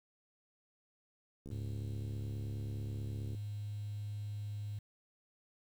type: click train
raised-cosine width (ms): 3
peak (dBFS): -35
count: 132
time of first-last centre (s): 1.46-3.348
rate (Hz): 69.4
type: tone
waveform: sine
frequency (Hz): 103.83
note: G#2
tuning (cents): 0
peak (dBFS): -38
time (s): 1.51-4.79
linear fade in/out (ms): 5
effects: 10-bit